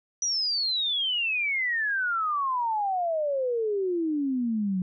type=exponential sweep; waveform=sine; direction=down; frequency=5920 to 179.8 Hz; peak=-24 dBFS; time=0.22-4.82 s; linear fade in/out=2 ms; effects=none